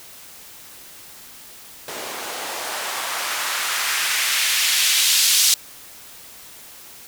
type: noise with band-pass filter sweep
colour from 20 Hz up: blue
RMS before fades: -21 dBFS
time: 1.88-5.54 s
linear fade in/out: 2 ms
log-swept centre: 410 to 4500 Hz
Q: 1.1
effects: white hiss -42 dBFS RMS until 7.07 s